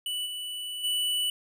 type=tone with level steps; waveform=square; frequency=2967 Hz; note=F#7; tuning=4 cents sharp; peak=-30 / -34 / -26 dBFS; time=0.06-1.3 s; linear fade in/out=2 ms; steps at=0.25 / 0.83 s; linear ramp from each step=20 ms; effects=none